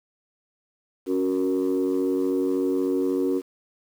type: chord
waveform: sine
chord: F# major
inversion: second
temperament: equal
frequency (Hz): 277.2 / 370 / 466.2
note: C#4 / F#4 / A#4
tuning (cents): 0 / 0 / 0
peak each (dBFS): -23 / -23 / -27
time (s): 1.06-3.42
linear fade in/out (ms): 50
effects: tanh soft clip ceiling -16 dBFS + 8-bit